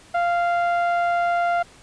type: tone with low-pass filter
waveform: sawtooth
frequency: 695 Hz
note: F5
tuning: 9 cents flat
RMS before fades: -21 dBFS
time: 0.14-1.63 s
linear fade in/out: 10 ms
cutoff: 1400 Hz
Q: 0.91
effects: pink hiss -49 dBFS RMS until 1.82 s + resampled to 22050 Hz

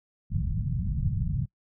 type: low-pass noise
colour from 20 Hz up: white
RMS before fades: -28 dBFS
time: 0.3-1.46 s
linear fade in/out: 20 ms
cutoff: 170 Hz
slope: 48 dB/octave
effects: noise-tail reverb RT60 0.1 s tail -23 dB re dry

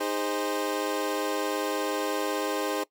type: chord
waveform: 25% pulse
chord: Ab major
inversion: second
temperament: equal with one note detuned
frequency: 311.1 / 408.6 / 523.3 Hz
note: Eb4 / Ab4 / C5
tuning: 0 / -28 / 0 cents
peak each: -28 dBFS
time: 0-2.84 s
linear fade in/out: 10 ms
effects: noise-tail reverb RT60 0.1 s tail -20 dB re dry

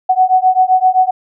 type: beating tone pair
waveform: sine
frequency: 741 / 748.7 Hz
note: F#5 / F#5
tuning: +2 / +20 cents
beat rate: 7.7 Hz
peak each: -11 dBFS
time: 0.09-1.11 s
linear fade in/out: 10 ms
effects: none

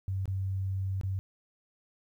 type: tone with dropouts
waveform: sine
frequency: 95.9 Hz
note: G2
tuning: 37 cents flat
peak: -29 dBFS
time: 0.08-1.19 s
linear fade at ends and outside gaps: 0 ms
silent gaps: 0.256-0.278 / 1.012-1.034 s
effects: 11-bit

